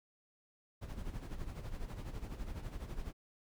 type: noise with tremolo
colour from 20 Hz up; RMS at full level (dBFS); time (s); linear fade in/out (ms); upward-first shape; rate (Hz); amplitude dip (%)
brown; -40; 0.81-3.13; 20; sine; 12; 65
effects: none